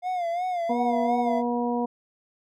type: tone with vibrato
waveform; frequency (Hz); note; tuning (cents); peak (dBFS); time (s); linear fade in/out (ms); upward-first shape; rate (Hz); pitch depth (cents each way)
triangle; 706; F5; +19; -23; 0.02-1.43; 50; sine; 2.8; 83
type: harmonic tone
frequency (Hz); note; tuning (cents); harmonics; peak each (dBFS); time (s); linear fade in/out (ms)
240.6; B3; -45; 1 / 2 / 3 / 4; -26 / -29 / -31 / -32; 0.69-1.86; 10
effects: none